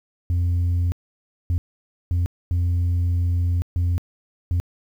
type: tone bursts at uneven times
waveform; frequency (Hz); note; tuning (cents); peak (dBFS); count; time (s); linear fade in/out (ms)
sine; 87.31; F2; 0; -15; 6; 0.3-0.92 / 1.5-1.58 / 2.11-2.26 / 2.51-3.62 / 3.76-3.98 / 4.51-4.6; 0
effects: tanh soft clip ceiling -17 dBFS + 9-bit